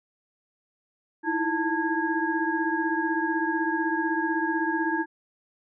sine tone cluster, 317.5 / 333.4 / 892 / 1646 Hz, D#4 / E4 / A5 / G#6, +35 / +20 / +23 / -16 cents, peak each -29 dBFS, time 1.23-5.06 s, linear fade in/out 50 ms, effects none

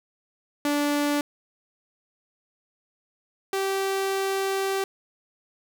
sawtooth tone pair in turn, 290.9 / 388.3 Hz, D4 / G4, -16 / -16 cents, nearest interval perfect fourth, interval 500 cents, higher second, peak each -18 / -20 dBFS, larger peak first, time 0.65-1.21 / 3.53-4.84 s, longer second, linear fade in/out 2 ms, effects none

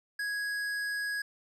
sine tone with tanh clipping, 1661.2 Hz, G#6, in tune, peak -33 dBFS, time 0.19-1.22 s, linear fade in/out 5 ms, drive 14 dB, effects none

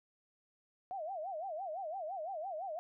sine tone with vibrato, 695 Hz, F5, 9 cents flat, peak -38 dBFS, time 0.91-2.79 s, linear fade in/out 0 ms, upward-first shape sine, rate 5.9 Hz, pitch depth 230 cents each way, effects none

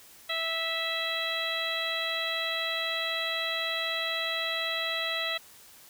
harmonic tone, 656 Hz, E5, 9 cents flat, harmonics 1 / 2 / 3 / 4 / 5 / 6, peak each -37 / -38 / -34 / -37 / -35 / -34 dBFS, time 0.29-5.38 s, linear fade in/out 10 ms, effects white hiss -53 dBFS RMS until 5.89 s

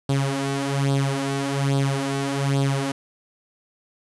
sawtooth tone with flanger, 138 Hz, C#3, 7 cents flat, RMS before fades -23 dBFS, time 0.09-2.92 s, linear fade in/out 5 ms, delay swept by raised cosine 0.23 to 4.63 ms, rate 1.2 Hz, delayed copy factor +0.7, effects resampled to 24000 Hz + 7-bit

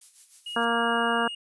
violet noise with tremolo, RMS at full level -44 dBFS, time 0.01-0.65 s, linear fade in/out 5 ms, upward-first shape sine, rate 6.5 Hz, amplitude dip 65%
triangle tone with pitch glide, 2879 to 2857 Hz, F#7 to F7, -48 to +39 cents, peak -32 dBFS, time 0.46-1.35 s, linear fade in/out 5 ms, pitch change -13 cents, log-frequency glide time 0.78-1.23 s
harmonic tone, 233.1 Hz, A#3, in tune, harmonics 1 / 2 / 3 / 4 / 5 / 6 / 7, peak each -30 / -30 / -30 / -30 / -30 / -30 / -30 dBFS, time 0.56-1.28 s, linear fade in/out 5 ms
effects resampled to 24000 Hz

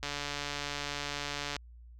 click train, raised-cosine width 0.2 ms, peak -18 dBFS, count 222, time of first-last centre 0.03-1.565 s, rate 144 Hz, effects added 59 Hz sine -49 dBFS peak until 1.99 s

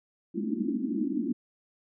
pink band-pass noise, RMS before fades -30 dBFS, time 0.34-1.33 s, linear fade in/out 10 ms, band 200 to 340 Hz, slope 96 dB/octave, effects none

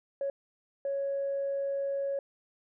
sine tone bursts at uneven times, 554.4 Hz, C#5, in tune, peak -28 dBFS, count 2, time 0.21-0.3 / 0.85-2.19 s, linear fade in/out 2 ms, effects tanh soft clip ceiling -25 dBFS

